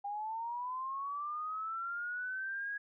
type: linear sweep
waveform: sine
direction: up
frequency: 800 to 1661.2 Hz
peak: -36 dBFS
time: 0.04-2.78 s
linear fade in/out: 10 ms
effects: none